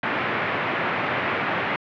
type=band-pass noise; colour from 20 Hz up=white; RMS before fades=-25 dBFS; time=0.03-1.76 s; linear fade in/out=2 ms; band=110 to 2300 Hz; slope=24 dB/octave; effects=low-pass 4000 Hz 12 dB/octave